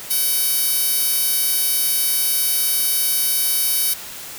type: tone with high-pass filter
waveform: 10% pulse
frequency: 760 Hz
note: F#5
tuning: 46 cents sharp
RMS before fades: -19 dBFS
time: 0.1-3.94 s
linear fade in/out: 10 ms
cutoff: 9100 Hz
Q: 0.76
effects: white hiss -34 dBFS RMS until 4.38 s